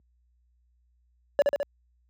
triangle tone with echo, 572 Hz, D5, 46 cents flat, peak -14 dBFS, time 1.39-1.42 s, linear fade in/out 0 ms, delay 70 ms, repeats 3, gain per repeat -3 dB, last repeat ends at 1.63 s, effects added 60 Hz sine -43 dBFS peak until 2.09 s + high-pass 200 Hz 12 dB/octave

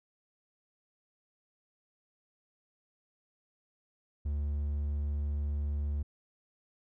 triangle tone, 72.8 Hz, D2, 15 cents flat, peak -28 dBFS, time 4.25-6.03 s, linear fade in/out 10 ms, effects none

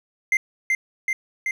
triangle tone with echo, 2087 Hz, C7, 5 cents flat, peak -14 dBFS, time 0.32-0.37 s, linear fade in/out 2 ms, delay 380 ms, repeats 3, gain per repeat -2 dB, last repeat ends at 1.51 s, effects none

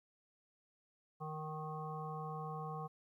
harmonic tone with a mistuned harmonic, 155.56 Hz, D#3, in tune, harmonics 1 / 3 / 5 / 7 / 8, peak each -44 / -49 / -47 / -47 / -56 dBFS, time 1.2-2.88 s, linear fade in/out 20 ms, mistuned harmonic 5, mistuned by -16 cents, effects 13-bit

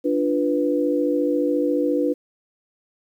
sine chord, B diminished, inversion first, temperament equal with one note detuned, 293.7 / 348 / 493.9 Hz, D4 / F4 / B4, 0 / -6 / 0 cents, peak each -21 / -25 / -22 dBFS, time 0.04-2.14 s, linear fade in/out 20 ms, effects 9-bit

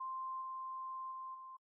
sine tone with level steps, 1047 Hz, C6, 1 cent sharp, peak -40 / -42 / -44 / -49 dBFS, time 0-1.57 s, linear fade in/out 10 ms, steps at 0.41 / 1.11 / 1.34 s, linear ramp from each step 10 ms, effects noise-tail reverb RT60 0.1 s tail -26 dB re dry

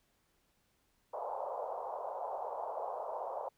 pink band-pass noise, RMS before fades -40 dBFS, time 1.13-3.49 s, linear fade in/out 10 ms, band 510 to 1000 Hz, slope 48 dB/octave, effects pink hiss -75 dBFS RMS until 3.57 s

